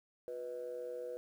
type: tone with amplitude modulation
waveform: sine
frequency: 493.2 Hz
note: B4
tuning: 2 cents flat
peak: -35 dBFS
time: 0.28-1.17 s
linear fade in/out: 0 ms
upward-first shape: sine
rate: 134 Hz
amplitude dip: 85%
effects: tanh soft clip ceiling -33 dBFS + 11-bit